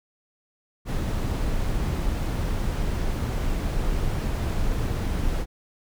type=noise; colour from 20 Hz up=brown; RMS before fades=-25 dBFS; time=0.85-5.46 s; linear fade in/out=50 ms; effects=none